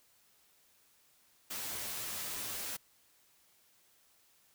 white noise with comb filter, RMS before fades -40 dBFS, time 1.5-2.77 s, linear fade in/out 10 ms, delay 9.9 ms, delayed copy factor +0.6, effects white hiss -68 dBFS RMS until 4.54 s

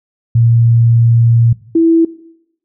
sine tone pair in turn, 116.54 / 329.6 Hz, A#2 / E4, 0 / 0 cents, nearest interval octave + tritone, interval 1800 cents, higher second, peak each -6 dBFS, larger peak neither, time 0.35-1.53 / 1.75-2.05 s, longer first, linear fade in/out 5 ms, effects noise-tail reverb RT60 0.8 s tail -19 dB re dry

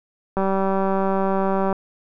click train, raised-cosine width 1 ms, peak -9 dBFS, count 263, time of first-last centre 0.37-1.728 s, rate 193 Hz, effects none

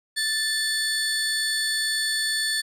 30% pulse tone pair together, 1760 / 4431 Hz, A6 / C#8, 0 / -2 cents, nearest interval octave + major third, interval 1598 cents, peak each -23 dBFS, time 0.16-2.62 s, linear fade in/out 20 ms, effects resampled to 32000 Hz

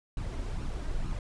brown noise with flanger, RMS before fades -33 dBFS, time 0.17-1.19 s, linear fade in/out 2 ms, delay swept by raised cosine 0.72 to 3.22 ms, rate 2.2 Hz, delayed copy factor +0.5, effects resampled to 22050 Hz

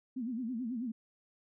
sine tone with vibrato, 240.2 Hz, B3, 48 cents flat, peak -34 dBFS, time 0.16-0.92 s, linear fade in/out 10 ms, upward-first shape sine, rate 9.2 Hz, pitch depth 160 cents each way, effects none

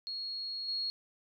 sine tone with level steps, 4306 Hz, C8, 49 cents sharp, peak -36 / -32 dBFS, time 0.07-0.9 s, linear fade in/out 0 ms, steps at 0.68 s, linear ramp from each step 5 ms, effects none

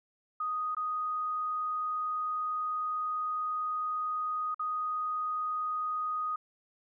sine tone with dropouts, 1244.5 Hz, D#6, in tune, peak -30 dBFS, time 0.4-6.36 s, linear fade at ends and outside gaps 5 ms, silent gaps 0.749-0.767 / 4.545-4.594 s, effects none

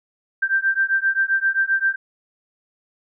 sine beating tone pair, 1568 / 1575.6 Hz, G6 / G6, 0 / +8 cents, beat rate 7.6 Hz, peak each -20 dBFS, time 0.42-1.96 s, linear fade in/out 10 ms, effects none

